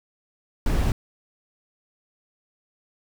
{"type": "noise", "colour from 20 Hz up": "brown", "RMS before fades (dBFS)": -21, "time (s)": [0.66, 0.92], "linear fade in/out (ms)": 2, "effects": []}